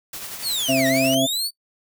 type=noise with tremolo; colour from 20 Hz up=white; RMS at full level=-32 dBFS; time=0.13-1.15 s; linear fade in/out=5 ms; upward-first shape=sine; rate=11 Hz; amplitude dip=40%
type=linear two-way sweep; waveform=sawtooth; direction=down then up; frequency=4616 to 1830 to 4616 Hz; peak=-19 dBFS; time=0.42-1.51 s; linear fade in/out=50 ms; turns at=0.87 s
type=harmonic tone; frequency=133 Hz; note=C3; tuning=29 cents sharp; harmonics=1 / 2 / 4 / 5; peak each=-29 / -20 / -29 / -20 dBFS; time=0.68-1.27 s; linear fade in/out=20 ms
effects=noise-tail reverb RT60 0.1 s tail -24 dB re dry